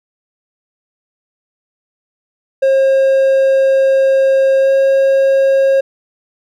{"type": "tone with pitch glide", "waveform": "triangle", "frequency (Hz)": [537, 541], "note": ["C5", "C#5"], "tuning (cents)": [45, -42], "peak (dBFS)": -6, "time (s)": [2.62, 5.81], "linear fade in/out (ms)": 10, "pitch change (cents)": 13, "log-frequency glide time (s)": [4.6, 4.71], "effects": []}